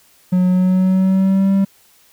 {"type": "tone with pitch glide", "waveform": "triangle", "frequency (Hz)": [182.2, 195.28], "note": ["F#3", "G3"], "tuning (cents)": [-26, -6], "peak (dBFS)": -9, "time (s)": [0.32, 1.65], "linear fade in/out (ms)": 10, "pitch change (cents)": 120, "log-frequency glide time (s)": [0.48, 1.54], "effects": ["white hiss -52 dBFS RMS until 2.12 s"]}